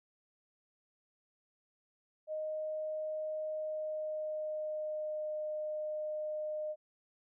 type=tone with pitch glide; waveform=sine; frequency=620 to 611.8 Hz; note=D#5 to D#5; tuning=-6 to -29 cents; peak=-35 dBFS; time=2.27-6.76 s; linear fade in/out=50 ms; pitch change=-23 cents; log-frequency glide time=3.5-5.37 s; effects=none